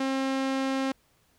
sawtooth tone with low-pass filter, 267.4 Hz, C4, 38 cents sharp, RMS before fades -28 dBFS, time 0-0.92 s, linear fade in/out 5 ms, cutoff 6300 Hz, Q 0.57, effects pink hiss -66 dBFS RMS until 1.38 s

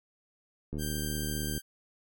click train, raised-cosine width 3 ms, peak -24 dBFS, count 65, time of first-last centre 0.73-1.578 s, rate 75.5 Hz
5% pulse tone, 1578 Hz, G6, 11 cents sharp, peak -25 dBFS, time 0.78-1.62 s, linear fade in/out 50 ms
effects none

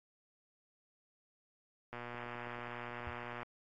click train, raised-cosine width 0.5 ms, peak -29 dBFS, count 181, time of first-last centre 1.93-3.43 s, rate 120 Hz
sine tone with exponential decay, 83.7 Hz, E2, 27 cents sharp, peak -38 dBFS, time 3.07-3.19 s, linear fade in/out 0 ms, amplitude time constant 25 ms
effects AAC 32 kbps

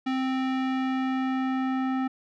square tone with low-pass filter sweep, 261.6 Hz, C4, in tune, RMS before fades -27 dBFS, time 0.06-2.08 s, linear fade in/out 10 ms, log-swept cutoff 3100 to 1600 Hz, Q 1.1, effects none

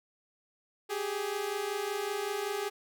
sawtooth tone pair together, 391.2 / 416.5 Hz, G4 / G#4, -4 / +5 cents, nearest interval minor second, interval 109 cents, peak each -32 / -30 dBFS, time 0.89-2.7 s, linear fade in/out 20 ms, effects none

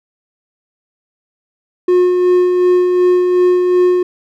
triangle tone with tremolo, 360.5 Hz, F#4, 45 cents flat, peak -5 dBFS, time 1.88-4.03 s, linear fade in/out 5 ms, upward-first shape sine, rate 2.7 Hz, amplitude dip 35%, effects none

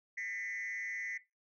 sine tone with frequency modulation, 2000 Hz, B6, 21 cents sharp, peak -35 dBFS, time 0.17-1.18 s, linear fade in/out 10 ms, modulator 182 Hz, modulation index 0.82, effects noise-tail reverb RT60 0.2 s tail -17 dB re dry + tanh soft clip ceiling -35 dBFS

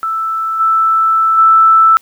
sine tone with level steps, 1321 Hz, E6, 3 cents sharp, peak -14 / -8 / -4 dBFS, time 0.03-1.97 s, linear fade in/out 0 ms, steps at 0.59 / 1.37 s, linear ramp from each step 20 ms, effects white hiss -49 dBFS RMS until 2.01 s

